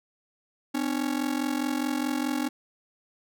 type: ring-modulated tone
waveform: 45% pulse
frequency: 277.2 Hz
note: C#4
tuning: in tune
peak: -23 dBFS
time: 0.74-2.49 s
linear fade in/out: 10 ms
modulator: 22.4 Hz
effects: none